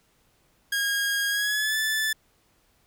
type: tone with pitch glide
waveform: sawtooth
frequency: 1632 to 1749.1 Hz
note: G#6 to A6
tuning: -31 to -11 cents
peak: -20 dBFS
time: 0.72-2.13 s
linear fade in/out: 5 ms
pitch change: +120 cents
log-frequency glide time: 1.29-1.77 s
effects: pink hiss -65 dBFS RMS until 2.86 s